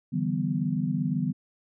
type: chord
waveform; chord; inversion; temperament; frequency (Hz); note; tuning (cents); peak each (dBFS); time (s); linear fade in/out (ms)
sine; E minor seventh; third; equal with one note detuned; 146.83 / 164.81 / 192.63 / 246.9; D3 / E3 / G3 / B3; 0 / 0 / -30 / 0; -30; 0.12-1.33; 20
effects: none